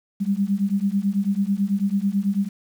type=beating tone pair; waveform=sine; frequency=194.3 / 203.4 Hz; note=G3 / G#3; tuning=-15 / -36 cents; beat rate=9.1 Hz; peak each=-22 dBFS; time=0.2-2.49 s; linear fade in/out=20 ms; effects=8-bit